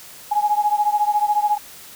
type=beating tone pair; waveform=sine; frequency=830 / 844 Hz; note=G#5 / G#5; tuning=-1 / +28 cents; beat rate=14 Hz; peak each=-18 / -20 dBFS; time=0.31-1.58 s; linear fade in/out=10 ms; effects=white hiss -41 dBFS RMS until 1.95 s